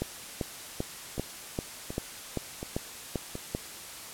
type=two click trains; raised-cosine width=2 ms; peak=-22 / -16 dBFS; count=4 / 10; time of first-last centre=1.18-3.354 / 0.02-3.549 s; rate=1.38 / 2.55 Hz; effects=white hiss -43 dBFS RMS until 4.13 s + low-pass 12000 Hz 12 dB/octave